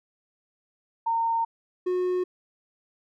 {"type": "tone pair in turn", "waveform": ["sine", "triangle"], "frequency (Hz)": [916, 363.5], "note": ["A#5", "F#4"], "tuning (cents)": [-31, -31], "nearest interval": "octave + major third", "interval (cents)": 1600, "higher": "first", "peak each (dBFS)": [-22, -21], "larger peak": "second", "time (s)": [[1.06, 1.45], [1.86, 2.24]], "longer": "first", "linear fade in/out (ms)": 10, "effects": []}